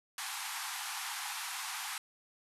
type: band-pass noise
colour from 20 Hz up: pink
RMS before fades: -40 dBFS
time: 0.18-1.98 s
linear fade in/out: 2 ms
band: 770 to 13000 Hz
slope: 96 dB/octave
effects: none